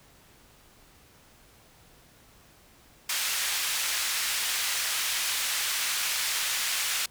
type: band-pass noise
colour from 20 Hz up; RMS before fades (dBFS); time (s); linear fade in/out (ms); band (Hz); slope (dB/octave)
pink; -29; 3.09-7.06; 5; 1900 to 14000; 12
effects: pink hiss -57 dBFS RMS until 7.1 s